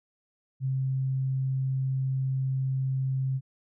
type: tone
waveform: sine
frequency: 132.6 Hz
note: C3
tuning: 23 cents sharp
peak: -25 dBFS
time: 0.6-3.41 s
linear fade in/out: 50 ms
effects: none